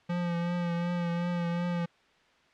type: tone with vibrato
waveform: square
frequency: 173.2 Hz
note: F3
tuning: 14 cents flat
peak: -29 dBFS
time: 0.09-1.86 s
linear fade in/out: 10 ms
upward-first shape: triangle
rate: 2.7 Hz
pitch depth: 33 cents each way
effects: white hiss -63 dBFS RMS until 2.53 s + low-pass 3000 Hz 12 dB/octave